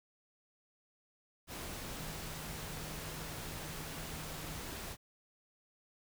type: tone in noise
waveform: sine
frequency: 156.5 Hz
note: D#3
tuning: 10 cents sharp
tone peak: -49 dBFS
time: 1.93-4.62 s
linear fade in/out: 50 ms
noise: pink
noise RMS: -44 dBFS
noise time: 1.47-4.97 s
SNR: -8 dB
effects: none